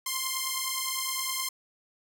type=beating tone pair; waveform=5% pulse; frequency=1046.5 / 1056.2 Hz; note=C6 / C6; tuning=0 / +16 cents; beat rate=9.7 Hz; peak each=-20 dBFS; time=0.06-1.49 s; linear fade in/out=5 ms; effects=none